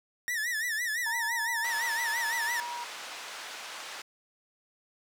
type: tone with vibrato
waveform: 45% pulse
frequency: 1839 Hz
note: A#6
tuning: 24 cents flat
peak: -29 dBFS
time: 0.28-2.6 s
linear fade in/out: 0 ms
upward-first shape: sine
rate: 5.9 Hz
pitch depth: 130 cents each way
type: tone with pitch glide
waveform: sine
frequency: 925 to 957.6 Hz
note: A#5 to A#5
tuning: -14 to +46 cents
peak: -35 dBFS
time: 1.06-2.84 s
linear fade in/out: 5 ms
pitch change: +60 cents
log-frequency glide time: 2.38-2.63 s
type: band-pass noise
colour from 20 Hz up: pink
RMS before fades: -42 dBFS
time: 1.64-4.02 s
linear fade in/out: 5 ms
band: 890 to 6600 Hz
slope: 12 dB/octave
effects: none